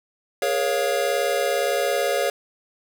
square chord, Bb minor seventh, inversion third, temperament equal with one note detuned, 415.3 / 476.8 / 554.4 / 698.5 Hz, Ab4 / Bb4 / Db5 / F5, 0 / +39 / 0 / 0 cents, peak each -28 / -28 / -24 / -28 dBFS, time 0.42-2.3 s, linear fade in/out 2 ms, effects none

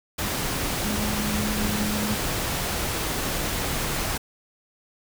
sine tone in noise, 210.7 Hz, G#3, 25 cents sharp, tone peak -27 dBFS, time 0.84-2.15 s, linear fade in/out 10 ms, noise pink, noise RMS -27 dBFS, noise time 0.18-4.18 s, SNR -3 dB, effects none

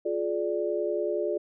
sine chord, D diminished, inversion first, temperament just, 352.4 / 422.9 / 587.3 Hz, F4 / Ab4 / D5, +16 / +31 / 0 cents, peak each -30 dBFS, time 0.05-1.38 s, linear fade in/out 10 ms, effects none

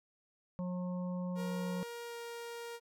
harmonic tone, 180 Hz, F#3, 47 cents flat, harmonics 1 / 3 / 5 / 6, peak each -35 / -44 / -52 / -53 dBFS, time 0.59-1.83 s, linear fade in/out 0 ms
sawtooth tone with pitch glide, 471.9 to 469.2 Hz, A#4 to A#4, +21 to +11 cents, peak -38 dBFS, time 1.35-2.8 s, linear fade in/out 50 ms, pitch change -10 cents, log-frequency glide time 2.07-2.15 s
effects MP3 96 kbps

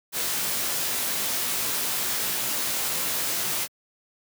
white noise with comb filter, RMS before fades -27 dBFS, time 0.12-3.68 s, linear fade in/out 50 ms, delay 18 ms, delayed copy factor -0.55, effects high-pass 100 Hz 12 dB/octave

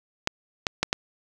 clicks, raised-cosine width 0.2 ms, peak -5 dBFS, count 4, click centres 0.274 / 0.668 / 0.83 / 0.929 s, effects none

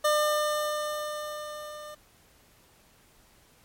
25% pulse tone with level ramp, 601 Hz, D5, 40 cents sharp, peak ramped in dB -17 to -37 dBFS, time 0.04-1.95 s, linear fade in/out 10 ms, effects pink hiss -60 dBFS RMS until 3.64 s + MP3 64 kbps

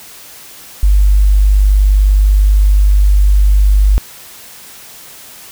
sine tone, 49.79 Hz, G1, 28 cents sharp, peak -5 dBFS, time 0.83-3.98 s, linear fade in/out 0 ms, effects white hiss -35 dBFS RMS until 5.51 s

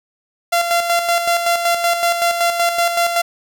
sawtooth tone with tremolo, 687 Hz, F5, 29 cents flat, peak -9 dBFS, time 0.52-3.22 s, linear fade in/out 10 ms, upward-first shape square, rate 5.3 Hz, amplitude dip 50%, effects none

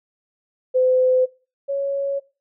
sine tone pair in turn, 511 / 555.6 Hz, C5 / C#5, -41 / +4 cents, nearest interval minor second, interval 145 cents, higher second, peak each -14 / -20 dBFS, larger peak first, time 0.74-1.26 / 1.68-2.2 s, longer neither, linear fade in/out 20 ms, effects noise-tail reverb RT60 0.3 s tail -19 dB re dry

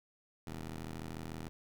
15% pulse ring-modulated tone, 80.2 Hz, E2, 47 cents flat, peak -32 dBFS, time 0.47-1.49 s, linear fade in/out 0 ms, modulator 63.3 Hz, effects none

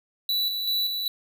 square tone with tremolo, 3951 Hz, B7, in tune, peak -23 dBFS, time 0.29-1.08 s, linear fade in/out 2 ms, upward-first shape square, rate 2.6 Hz, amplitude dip 40%, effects none

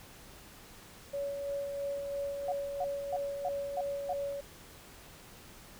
sine tone with tremolo, 563 Hz, C#5, 27 cents sharp, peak -32 dBFS, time 1.13-4.41 s, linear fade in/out 10 ms, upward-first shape sine, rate 3 Hz, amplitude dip 35%
sine tone bursts, 725 Hz, F#5, 35 cents flat, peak -31 dBFS, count 6, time 2.48-4.132 s, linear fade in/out 5 ms, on 42 ms, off 280 ms
effects pink hiss -53 dBFS RMS until 5.79 s

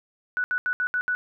sine tone bursts at uneven times, 1480 Hz, F#6, in tune, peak -22 dBFS, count 6, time 0.37-0.44 / 0.51-0.58 / 0.66-0.73 / 0.8-0.87 / 0.94-1.01 / 1.08-1.15 s, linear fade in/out 0 ms, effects none

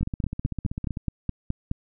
two click trains, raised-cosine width 5 ms, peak -17 / -13 dBFS, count 16 / 9, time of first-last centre 0.01-0.972 / 0.03-1.714 s, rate 15.6 / 4.75 Hz, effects none

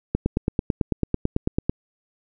click train, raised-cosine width 3 ms, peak -7 dBFS, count 15, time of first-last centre 0.15-1.695 s, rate 9.06 Hz, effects none

